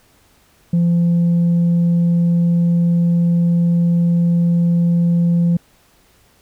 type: tone with tanh clipping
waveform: sine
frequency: 171.4 Hz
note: F3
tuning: 32 cents flat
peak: -12 dBFS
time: 0.73-5.57 s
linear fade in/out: 5 ms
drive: 1 dB
effects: pink hiss -54 dBFS RMS until 6.41 s